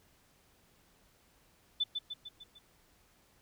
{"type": "tone with echo", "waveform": "sine", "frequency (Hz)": 3508, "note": "A7", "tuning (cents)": -6, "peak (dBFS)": -27, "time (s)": [1.8, 1.84], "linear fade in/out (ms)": 10, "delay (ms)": 150, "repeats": 5, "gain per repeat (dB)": -5, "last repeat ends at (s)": 2.59, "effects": ["pink hiss -67 dBFS RMS until 3.41 s"]}